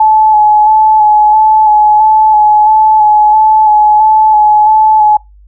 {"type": "tone with vibrato", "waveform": "sine", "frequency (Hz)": 857, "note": "A5", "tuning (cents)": -46, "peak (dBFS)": -3, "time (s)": [0, 5.17], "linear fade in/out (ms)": 5, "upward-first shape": "square", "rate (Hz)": 1.5, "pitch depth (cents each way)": 19, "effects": ["noise-tail reverb RT60 0.2 s tail -23 dB re dry", "added 50 Hz sine -36 dBFS peak until 5.47 s"]}